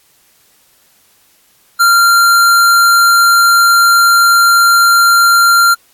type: tone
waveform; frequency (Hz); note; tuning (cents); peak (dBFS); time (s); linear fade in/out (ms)
square; 1384; F6; -16; -6; 1.79-5.75; 20
effects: white hiss -51 dBFS RMS until 5.93 s + AAC 64 kbps